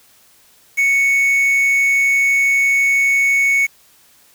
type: tone with quantisation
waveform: triangle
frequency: 2217 Hz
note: C#7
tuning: in tune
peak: -10 dBFS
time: 0.77-3.67 s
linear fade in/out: 20 ms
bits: 5
effects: white hiss -51 dBFS RMS until 4.34 s